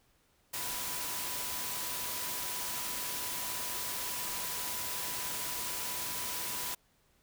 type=tone in noise; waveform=sine; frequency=987.8 Hz; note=B5; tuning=in tune; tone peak=-47 dBFS; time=0.53-6.75 s; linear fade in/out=10 ms; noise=white; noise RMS=-37 dBFS; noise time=0.53-6.75 s; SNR=-13 dB; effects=pink hiss -70 dBFS RMS until 7.22 s